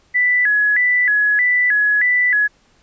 sine tone with vibrato, 1827 Hz, A#6, 35 cents flat, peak -12 dBFS, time 0.14-2.48 s, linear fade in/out 20 ms, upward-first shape square, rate 1.6 Hz, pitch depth 140 cents each way, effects pink hiss -56 dBFS RMS until 2.82 s + resampled to 16000 Hz

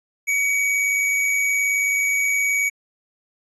square tone with amplitude modulation, 2262 Hz, C#7, 34 cents sharp, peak -17 dBFS, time 0.27-2.7 s, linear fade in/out 20 ms, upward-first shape sine, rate 98.9 Hz, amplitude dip 35%, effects resampled to 24000 Hz

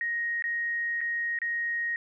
sine tone with dropouts, 1874 Hz, A#6, 9 cents sharp, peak -27 dBFS, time 0.01-1.96 s, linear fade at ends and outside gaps 1 ms, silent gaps 0.423-0.44 / 1.007-1.013 / 1.388-1.417 s, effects none

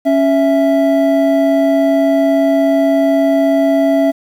triangle tone pair together, 277.2 / 659.3 Hz, C#4 / E5, 0 / 0 cents, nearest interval octave + minor third, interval 1500 cents, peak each -10 dBFS, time 0.05-4.12 s, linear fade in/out 20 ms, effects 7-bit

